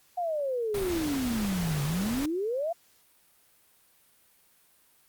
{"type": "exponential two-way sweep", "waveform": "sine", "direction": "down then up", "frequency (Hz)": [731, 140, 701], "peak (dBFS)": -27, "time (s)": [0.17, 2.73], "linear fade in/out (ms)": 10, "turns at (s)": 1.83}
{"type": "noise", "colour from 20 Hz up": "pink", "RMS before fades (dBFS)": -36, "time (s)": [0.74, 2.26], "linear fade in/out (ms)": 5}
{"effects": ["white hiss -63 dBFS RMS until 5.08 s", "Opus 48 kbps"]}